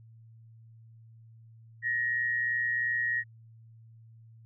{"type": "tone pair together", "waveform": "sine", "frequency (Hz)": [1763, 1885.9], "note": ["A6", "A#6"], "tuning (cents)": [3, 20], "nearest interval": "minor second", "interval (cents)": 117, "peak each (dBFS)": [-36, -27], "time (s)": [1.82, 3.24], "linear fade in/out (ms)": 50, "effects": ["added 113 Hz sine -51 dBFS peak until 4.45 s"]}